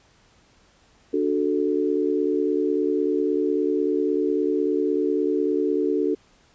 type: chord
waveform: sine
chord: D major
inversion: none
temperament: equal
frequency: 293.7 / 370 / 440 Hz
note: D4 / F#4 / A4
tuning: 0 / 0 / 0 cents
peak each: -24 dBFS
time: 1.13-6.15 s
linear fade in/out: 10 ms
effects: pink hiss -58 dBFS RMS until 6.54 s + resampled to 16000 Hz